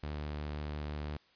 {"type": "tone", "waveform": "sawtooth", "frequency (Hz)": 74.5, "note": "D2", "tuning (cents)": 25, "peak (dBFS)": -33, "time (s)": [0.03, 1.17], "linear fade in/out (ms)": 5, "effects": ["white hiss -66 dBFS RMS until 1.35 s", "resampled to 11025 Hz"]}